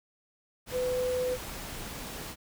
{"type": "tone in noise", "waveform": "sine", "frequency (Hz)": 503, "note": "B4", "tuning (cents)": 32, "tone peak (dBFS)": -27, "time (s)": [0.71, 1.38], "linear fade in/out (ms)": 50, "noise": "pink", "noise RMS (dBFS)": -40, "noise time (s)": [0.66, 2.36], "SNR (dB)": 10, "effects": []}